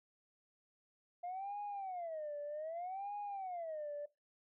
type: tone with vibrato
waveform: sine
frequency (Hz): 693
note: F5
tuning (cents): -14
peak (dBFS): -39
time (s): 1.23-4.06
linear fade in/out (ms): 10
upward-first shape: sine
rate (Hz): 0.64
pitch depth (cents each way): 300
effects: noise-tail reverb RT60 0.2 s tail -19 dB re dry + tanh soft clip ceiling -37 dBFS